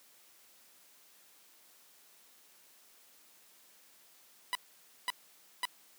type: tone bursts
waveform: 15% pulse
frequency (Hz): 987.8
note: B5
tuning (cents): 0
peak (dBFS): -24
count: 3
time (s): 4.53-5.653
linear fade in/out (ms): 0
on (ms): 21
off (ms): 530
effects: white hiss -62 dBFS RMS until 5.98 s + high-pass 200 Hz 12 dB/octave